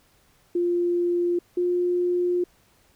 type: tone pair in turn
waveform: sine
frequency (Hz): 349.2 / 354.9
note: F4 / F4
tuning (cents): 0 / +28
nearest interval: unison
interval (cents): 28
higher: second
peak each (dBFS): -20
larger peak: neither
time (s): 0.55-1.39 / 1.57-2.44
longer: second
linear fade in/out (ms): 5
effects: pink hiss -61 dBFS RMS until 2.95 s